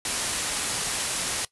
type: low-pass noise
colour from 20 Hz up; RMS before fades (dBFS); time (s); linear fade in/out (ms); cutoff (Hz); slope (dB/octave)
white; -29; 0.05-1.45; 2; 11000; 96
effects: noise-tail reverb RT60 0.1 s tail -19 dB re dry